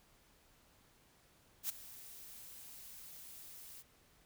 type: noise with ADSR envelope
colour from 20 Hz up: blue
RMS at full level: -36 dBFS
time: 1.63-3.83 s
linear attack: 63 ms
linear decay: 11 ms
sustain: -17 dB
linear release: 28 ms
effects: pink hiss -68 dBFS RMS until 4.25 s